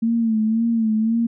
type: tone with vibrato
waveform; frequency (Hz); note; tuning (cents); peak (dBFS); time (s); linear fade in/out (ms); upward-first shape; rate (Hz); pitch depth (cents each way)
sine; 224.4; A3; +34; -16; 0.02-1.27; 10; sine; 1.9; 61
effects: none